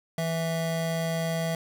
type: tone pair together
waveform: square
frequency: 164.5 / 658 Hz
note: E3 / E5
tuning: -3 / -3 cents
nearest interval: 2 octaves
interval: 2400 cents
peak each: -29 / -31 dBFS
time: 0.18-1.55 s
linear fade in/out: 2 ms
effects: none